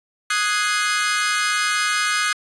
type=chord; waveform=sawtooth; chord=Ab dominant seventh; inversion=second; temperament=equal; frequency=1244.5 / 1480 / 1661.2 / 2093 Hz; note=Eb6 / Gb6 / Ab6 / C7; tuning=0 / 0 / 0 / 0 cents; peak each=-19 / -21 / -21 / -22 dBFS; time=0.3-2.33 s; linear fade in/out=5 ms; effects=resampled to 24000 Hz